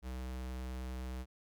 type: tone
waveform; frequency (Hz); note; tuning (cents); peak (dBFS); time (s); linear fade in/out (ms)
square; 63.6; C2; -48; -40; 0.02-1.26; 50
effects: none